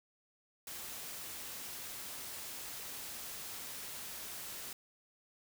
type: noise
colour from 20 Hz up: white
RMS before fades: -45 dBFS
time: 0.67-4.73 s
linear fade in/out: 2 ms
effects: none